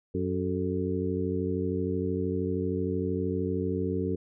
harmonic tone with a mistuned harmonic, 93.1 Hz, F#2, 11 cents sharp, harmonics 1 / 2 / 3 / 4 / 5, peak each -33 / -33 / -33 / -33 / -33 dBFS, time 0.14-4.16 s, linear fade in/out 10 ms, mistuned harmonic 5, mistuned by -77 cents, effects none

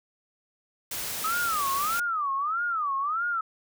white noise, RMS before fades -33 dBFS, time 0.91-2 s, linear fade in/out 5 ms
sine tone with vibrato, 1244.5 Hz, D#6, in tune, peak -25 dBFS, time 1.24-3.41 s, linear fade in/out 5 ms, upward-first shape sine, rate 1.6 Hz, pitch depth 240 cents each way
effects none

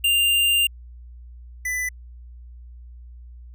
square tone pair in turn, 2794 / 1995.5 Hz, F7 / B6, 0 / +17 cents, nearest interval tritone, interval 583 cents, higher first, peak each -17 / -24 dBFS, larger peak first, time 0.04-0.67 / 1.65-1.89 s, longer first, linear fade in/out 5 ms, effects added 60 Hz sine -39 dBFS peak until 3.54 s

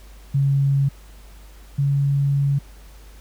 sine tone pair in turn, 138.59 / 140.28 Hz, C#3 / C#3, 0 / +21 cents, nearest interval unison, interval 21 cents, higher second, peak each -15 / -16 dBFS, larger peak first, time 0.34-0.89 / 1.78-2.59 s, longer second, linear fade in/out 10 ms, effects added 50 Hz sine -41 dBFS peak until 3.2 s + pink hiss -51 dBFS RMS until 3.2 s

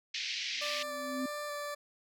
pink band-pass noise, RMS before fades -37 dBFS, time 0.14-0.83 s, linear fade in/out 5 ms, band 2000 to 5700 Hz, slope 48 dB/octave
sine tone with exponential growth, 260 Hz, C4, 11 cents flat, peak -31 dBFS, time 0.52-1.26 s, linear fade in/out 5 ms, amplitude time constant 160 ms
20% pulse tone with vibrato, 587.3 Hz, D5, in tune, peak -32 dBFS, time 0.61-1.75 s, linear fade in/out 10 ms, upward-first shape square, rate 1.7 Hz, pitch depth 10 cents each way
effects none

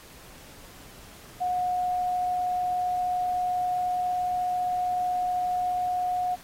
sine tone, 725 Hz, F#5, 35 cents flat, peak -24 dBFS, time 1.4-6.36 s, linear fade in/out 20 ms, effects pink hiss -49 dBFS RMS until 6.43 s + AAC 48 kbps

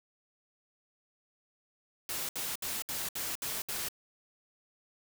white noise bursts, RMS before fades -36 dBFS, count 7, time 2.09-3.886 s, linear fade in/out 2 ms, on 200 ms, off 66 ms, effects none

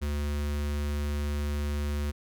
square tone with notch filter, 73 Hz, D2, 10 cents flat, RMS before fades -30 dBFS, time 0.01-2.12 s, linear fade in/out 20 ms, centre 730 Hz, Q 1.9, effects none

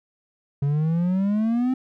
triangle exponential sweep, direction up, 138.59 to 262.1 Hz, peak -17 dBFS, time 0.62-1.74 s, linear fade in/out 5 ms, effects none

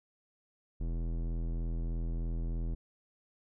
square tone with low-pass filter, 41.61 Hz, E1, 17 cents sharp, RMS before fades -34 dBFS, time 0.8-2.75 s, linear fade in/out 10 ms, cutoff 320 Hz, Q 0.81, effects none

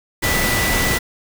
sine tone in noise, 1975.5 Hz, B6, in tune, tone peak -21 dBFS, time 0.22-0.99 s, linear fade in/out 20 ms, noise pink, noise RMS -19 dBFS, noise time 0.22-0.99 s, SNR -5 dB, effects none

